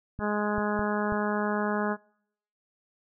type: harmonic tone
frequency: 208.7 Hz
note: G#3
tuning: 9 cents sharp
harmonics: 1 / 2 / 3 / 4 / 5 / 6 / 7 / 8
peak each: -29 / -32 / -34 / -35 / -36 / -37 / -37 / -38 dBFS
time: 0.19-1.97 s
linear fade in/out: 50 ms
type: clicks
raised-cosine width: 5 ms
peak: -23 dBFS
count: 4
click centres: 0.191 / 0.582 / 0.793 / 1.123 s
effects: noise-tail reverb RT60 0.7 s tail -26 dB re dry